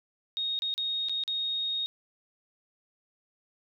sine tone with dropouts, 3729 Hz, A#7, in tune, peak -28 dBFS, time 0.37-1.86 s, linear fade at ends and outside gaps 0 ms, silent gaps 0.59-0.621 / 0.74-0.779 / 1.086-1.095 / 1.237-1.278 s, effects none

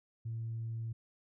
sine tone, 113.8 Hz, A#2, 41 cents flat, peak -35 dBFS, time 0.25-0.93 s, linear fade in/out 10 ms, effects tanh soft clip ceiling -32 dBFS

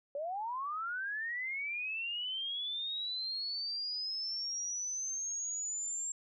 sine linear sweep, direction up, 550 to 7459 Hz, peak -35 dBFS, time 0.15-6.12 s, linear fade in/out 2 ms, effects none

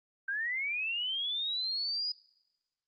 sine linear sweep, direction up, 1551 to 4978 Hz, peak -31 dBFS, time 0.28-2.12 s, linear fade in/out 5 ms, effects noise-tail reverb RT60 1.0 s tail -24 dB re dry + Opus 24 kbps

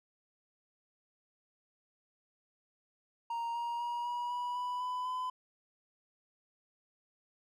triangle tone with pitch steps, 932.3 / 943.1 / 954.1 / 965.2 / 976.4 / 987.7 / 999.2 / 1010.8 Hz, A#5 / A#5 / A#5 / B5 / B5 / B5 / B5 / B5, 0 / +20 / +40 / -40 / -20 / 0 / +20 / +40 cents, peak -32 dBFS, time 3.3-5.3 s, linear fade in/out 5 ms, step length 250 ms, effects none

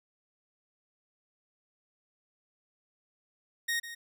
sawtooth tone with echo, 1864.7 Hz, A#6, in tune, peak -25 dBFS, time 3.68-3.8 s, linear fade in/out 10 ms, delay 150 ms, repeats 1, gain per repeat -12 dB, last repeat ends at 3.95 s, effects none

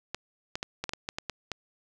clicks, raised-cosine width 0.2 ms, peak -15 dBFS, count 10, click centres 0.146 / 0.555 / 0.629 / 0.84 / 0.893 / 0.935 / 1.089 / 1.185 / 1.297 / 1.517 s, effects none

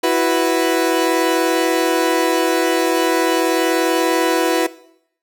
30% pulse chord, E suspended second, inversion none, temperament equal, 329.6 / 370 / 493.9 Hz, E4 / F#4 / B4, 0 / 0 / 0 cents, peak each -16 dBFS, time 0.03-4.67 s, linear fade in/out 10 ms, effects noise-tail reverb RT60 0.7 s tail -18 dB re dry

